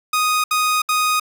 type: tone bursts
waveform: sawtooth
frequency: 1244.5 Hz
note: D#6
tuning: in tune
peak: -12 dBFS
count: 3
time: 0.13-1.198 s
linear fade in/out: 5 ms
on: 310 ms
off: 69 ms
effects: none